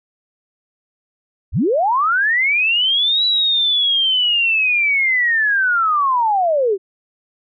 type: linear two-way sweep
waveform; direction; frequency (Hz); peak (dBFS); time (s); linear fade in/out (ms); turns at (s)
sine; up then down; 38.89 to 3951 to 364.1; -13; 1.52-6.78; 50; 3.25
effects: none